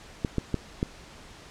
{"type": "clicks", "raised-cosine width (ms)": 3, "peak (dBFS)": -12, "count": 4, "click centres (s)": [0.248, 0.383, 0.543, 0.829], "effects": ["pink hiss -48 dBFS RMS until 1.5 s", "low-pass 7000 Hz 12 dB/octave"]}